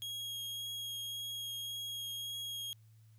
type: tone with vibrato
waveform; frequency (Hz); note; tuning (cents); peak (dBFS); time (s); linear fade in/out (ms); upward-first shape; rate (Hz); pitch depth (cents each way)
40% pulse; 3281; G#7; -22; -38; 0.02-2.73; 0; triangle; 1.8; 11
effects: added 110 Hz sine -58 dBFS peak until 3.18 s + white hiss -75 dBFS RMS until 3.18 s